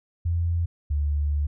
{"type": "tone pair in turn", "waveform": "sine", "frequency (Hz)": [85, 73.13], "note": ["F2", "D2"], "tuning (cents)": [-46, -7], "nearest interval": "minor third", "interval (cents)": 261, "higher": "first", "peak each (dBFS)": -21, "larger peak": "neither", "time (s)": [[0.25, 0.66], [0.9, 1.47]], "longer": "second", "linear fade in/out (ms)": 10, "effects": []}